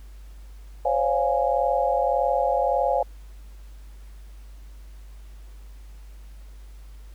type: chord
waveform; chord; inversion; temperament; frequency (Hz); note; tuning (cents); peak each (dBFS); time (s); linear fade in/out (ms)
sine; Db major seventh; third; equal with one note detuned; 523.3 / 565 / 698.5 / 830.6; C5 / Db5 / F5 / Ab5; 0 / +33 / 0 / 0; -25; 0.85-3.03; 5
effects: added 50 Hz sine -40 dBFS peak until 7.14 s + pink hiss -58 dBFS RMS until 7.14 s